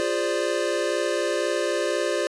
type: chord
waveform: square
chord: D half-diminished seventh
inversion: first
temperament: equal with one note detuned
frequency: 349.2 / 411.2 / 523.3 / 587.3 Hz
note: F4 / Ab4 / C5 / D5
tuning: 0 / -17 / 0 / 0 cents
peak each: -29 / -30 / -29 / -28 dBFS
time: 0-2.27 s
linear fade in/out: 0 ms
effects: resampled to 22050 Hz